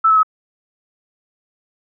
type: tone with pitch steps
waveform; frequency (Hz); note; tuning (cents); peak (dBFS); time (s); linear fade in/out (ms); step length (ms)
sine; 1317 / 1297.4 / 1278; E6 / E6 / D#6; -2 / -28 / +46; -9; 0.04-0.232; 10; 64
effects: none